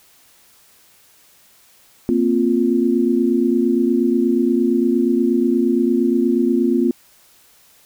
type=chord; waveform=sine; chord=Bb suspended second; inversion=none; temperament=equal; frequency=233.1 / 261.6 / 349.2 Hz; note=Bb3 / C4 / F4; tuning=0 / 0 / 0 cents; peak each=-18 dBFS; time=2.09-6.91 s; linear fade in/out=0 ms; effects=white hiss -52 dBFS RMS until 7.85 s